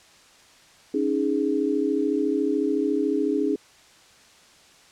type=chord; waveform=sine; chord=C# suspended second; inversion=none; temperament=equal; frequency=277.2 / 311.1 / 415.3 Hz; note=C#4 / D#4 / G#4; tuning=0 / 0 / 0 cents; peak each=-25 dBFS; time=0.94-3.56 s; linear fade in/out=5 ms; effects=white hiss -53 dBFS RMS until 4.91 s + low-pass 7000 Hz 12 dB/octave